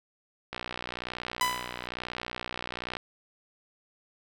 click train, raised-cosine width 0.3 ms, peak -18 dBFS, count 150, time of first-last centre 0.53-2.969 s, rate 61.1 Hz
sawtooth tone with exponential decay, 998 Hz, B5, 18 cents sharp, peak -18 dBFS, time 1.41-1.87 s, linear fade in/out 1 ms, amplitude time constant 100 ms
effects none

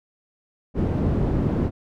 white low-pass noise, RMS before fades -22 dBFS, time 0.74-1.71 s, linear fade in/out 50 ms, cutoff 240 Hz, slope 12 dB/octave, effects none

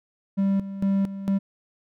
triangle tone with tremolo, 196 Hz, G3, in tune, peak -17 dBFS, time 0.37-1.39 s, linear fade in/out 20 ms, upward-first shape square, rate 2.2 Hz, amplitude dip 75%, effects none

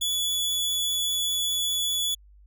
sawtooth tone, 3421 Hz, A7, 49 cents flat, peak -21 dBFS, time 0.01-2.15 s, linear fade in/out 10 ms, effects added 50 Hz sine -50 dBFS peak until 2.46 s

